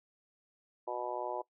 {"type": "harmonic tone", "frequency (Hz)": 122.9, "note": "B2", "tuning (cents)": -8, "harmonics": [3, 4, 5, 6, 7, 8], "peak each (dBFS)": [-42, -43, -40, -44, -41, -43], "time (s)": [0.87, 1.42], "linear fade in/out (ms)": 10, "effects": ["noise-tail reverb RT60 0.1 s tail -20 dB re dry"]}